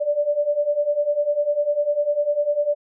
sine beating tone pair, 580 / 590 Hz, D5 / D5, -22 / +8 cents, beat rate 10 Hz, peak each -23 / -20 dBFS, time 0-2.75 s, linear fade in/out 20 ms, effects none

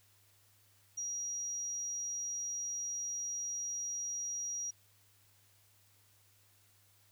sine tone, 5740 Hz, F8, 47 cents sharp, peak -36 dBFS, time 0.97-4.71 s, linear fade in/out 10 ms, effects added 100 Hz sine -70 dBFS peak until 7.11 s + white hiss -68 dBFS RMS until 7.11 s

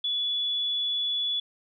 sine tone, 3423 Hz, A7, 48 cents flat, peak -25 dBFS, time 0.04-1.4 s, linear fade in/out 5 ms, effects none

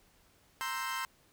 30% pulse chord, C dominant seventh, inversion third, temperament equal, 932.3 / 1046.5 / 1318.5 / 1568 Hz, Bb5 / C6 / E6 / G6, 0 / 0 / 0 / 0 cents, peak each -39 / -35 / -39 / -38 dBFS, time 0.61-1.05 s, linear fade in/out 0 ms, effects pink hiss -66 dBFS RMS until 1.32 s

